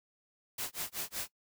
white noise with tremolo, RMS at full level -36 dBFS, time 0.58-1.29 s, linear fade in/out 5 ms, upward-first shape sine, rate 5.3 Hz, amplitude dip 100%, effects noise-tail reverb RT60 0.1 s tail -20 dB re dry

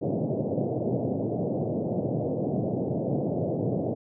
pink band-pass noise, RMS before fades -28 dBFS, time 0.01-3.95 s, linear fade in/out 20 ms, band 110 to 670 Hz, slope 48 dB/octave, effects none

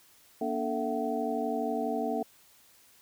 sine tone cluster, 237.5 / 289.6 / 442.6 / 670 / 755 Hz, A#3 / D4 / A4 / E5 / F#5, +33 / -24 / +10 / +28 / +35 cents, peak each -34 / -36 / -34 / -35 / -35 dBFS, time 0.41-2.23 s, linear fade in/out 5 ms, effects white hiss -60 dBFS RMS until 3.01 s

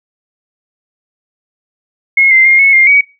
sine tone with pitch steps, 2165 / 2081 / 2124 / 2197 / 2114 / 2260 Hz, C#7 / C7 / C7 / C#7 / C7 / C#7, -41 / -10 / +25 / -16 / +17 / +33 cents, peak -4 dBFS, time 2.17-3.01 s, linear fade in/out 5 ms, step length 140 ms, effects noise-tail reverb RT60 0.3 s tail -21 dB re dry

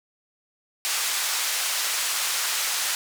white band-pass noise, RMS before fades -26 dBFS, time 0.85-2.95 s, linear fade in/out 0 ms, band 920 to 9100 Hz, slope 12 dB/octave, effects none

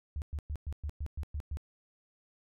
sine tone bursts, 73.42 Hz, D2, in tune, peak -33 dBFS, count 9, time 0.16-1.571 s, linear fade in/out 0 ms, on 59 ms, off 110 ms, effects none

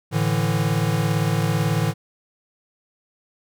square chord, A suspended fourth, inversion none, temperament equal, 110 / 146.83 / 164.81 Hz, A2 / D3 / E3, 0 / 0 / 0 cents, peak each -24 dBFS, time 0.11-1.94 s, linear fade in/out 50 ms, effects none

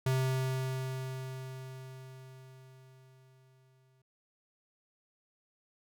square tone with exponential decay, 130.81 Hz, C3, in tune, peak -27 dBFS, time 0.06-4.02 s, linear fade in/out 5 ms, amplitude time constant 860 ms, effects none

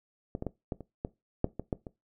clicks, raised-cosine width 2 ms, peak -20 / -21 / -19 / -19 / -29 / -18 / -11 / -21 / -16 / -27 dBFS, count 10, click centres 0.351 / 0.424 / 0.467 / 0.722 / 0.807 / 1.049 / 1.444 / 1.596 / 1.728 / 1.868 s, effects noise-tail reverb RT60 0.2 s tail -19 dB re dry

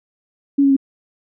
sine tone with pitch steps, 280.6 / 275.9 / 271.4 Hz, C#4 / C#4 / C#4, +21 / -8 / -36 cents, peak -10 dBFS, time 0.58-0.766 s, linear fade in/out 10 ms, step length 62 ms, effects none

